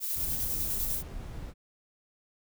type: noise with tremolo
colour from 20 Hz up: violet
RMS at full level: -31 dBFS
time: 0-1.03 s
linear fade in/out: 50 ms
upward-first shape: square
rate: 10 Hz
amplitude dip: 25%
type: noise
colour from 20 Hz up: brown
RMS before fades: -39 dBFS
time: 0.14-1.54 s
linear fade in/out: 50 ms
effects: none